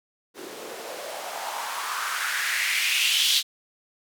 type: noise with band-pass filter sweep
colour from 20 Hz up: blue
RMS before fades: -27 dBFS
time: 0.34-3.43 s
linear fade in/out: 50 ms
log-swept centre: 330 to 3700 Hz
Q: 3.3
effects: none